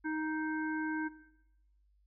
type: harmonic tone with a mistuned harmonic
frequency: 312.4 Hz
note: D#4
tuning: 7 cents sharp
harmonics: 1 / 3 / 5 / 7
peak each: -34 / -43 / -39 / -51 dBFS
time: 0.04-1.09 s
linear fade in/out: 20 ms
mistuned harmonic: 7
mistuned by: -18 cents
effects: noise-tail reverb RT60 0.9 s tail -17 dB re dry + added 50 Hz sine -66 dBFS peak until 2.06 s